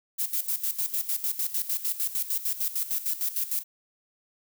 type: noise with tremolo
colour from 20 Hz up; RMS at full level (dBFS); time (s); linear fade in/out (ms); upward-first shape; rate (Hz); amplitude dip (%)
violet; -27; 0.18-3.64; 20; square; 6.6; 75
effects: none